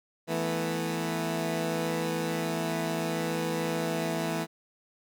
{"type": "chord", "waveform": "15% pulse", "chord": "E suspended fourth", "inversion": "none", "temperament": "equal", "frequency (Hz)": [164.81, 220, 246.9], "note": ["E3", "A3", "B3"], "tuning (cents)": [0, 0, 0], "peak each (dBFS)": [-24, -28, -30], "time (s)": [0.27, 4.47], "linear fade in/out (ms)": 50, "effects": []}